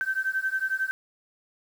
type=beating tone pair; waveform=sine; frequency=1542 / 1553 Hz; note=G6 / G6; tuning=-29 / -17 cents; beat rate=11 Hz; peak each=-28 dBFS; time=0.01-0.91 s; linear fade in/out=0 ms; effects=8-bit